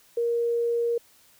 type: tone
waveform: sine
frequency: 470 Hz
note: A#4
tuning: 14 cents sharp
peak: -22 dBFS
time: 0.17-0.98 s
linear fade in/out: 5 ms
effects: white hiss -58 dBFS RMS until 1.39 s